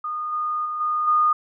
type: tone with level steps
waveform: sine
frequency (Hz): 1226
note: D#6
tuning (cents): -26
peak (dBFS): -25 / -22 / -25 / -20 / -15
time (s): 0.04-1.33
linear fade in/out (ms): 5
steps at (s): 0.32 / 0.65 / 0.8 / 1.07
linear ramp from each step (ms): 10
effects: none